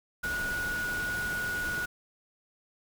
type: tone in noise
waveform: sine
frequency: 1457 Hz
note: F#6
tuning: 27 cents flat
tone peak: -30 dBFS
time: 0.23-1.86 s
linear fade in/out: 10 ms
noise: pink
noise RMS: -39 dBFS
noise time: 0.23-1.86 s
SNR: +6 dB
effects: none